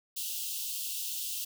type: high-pass noise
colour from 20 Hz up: white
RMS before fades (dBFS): -36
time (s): 0.16-1.45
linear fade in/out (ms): 10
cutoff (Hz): 2700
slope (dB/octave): 96
effects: none